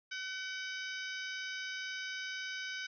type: harmonic tone with a mistuned harmonic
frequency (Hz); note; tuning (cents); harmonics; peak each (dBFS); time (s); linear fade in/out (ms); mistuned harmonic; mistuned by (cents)
757; F#5; +39; 2 / 3 / 4 / 5 / 6 / 7 / 8; -41 / -45 / -47 / -49 / -51 / -52 / -53; 0.11-2.87; 10; 6; +84
effects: none